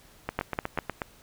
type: two click trains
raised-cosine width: 0.5 ms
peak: -11 / -14 dBFS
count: 3 / 7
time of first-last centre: 0.39-0.788 / 0.29-1.018 s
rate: 5.03 / 8.24 Hz
effects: pink hiss -56 dBFS RMS until 1.22 s